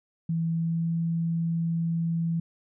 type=tone with pitch glide; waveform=sine; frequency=164.81 to 166.34 Hz; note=E3 to E3; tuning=0 to +16 cents; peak=-24 dBFS; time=0.29-2.4 s; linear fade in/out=5 ms; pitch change=+16 cents; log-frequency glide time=0.5-0.91 s; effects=none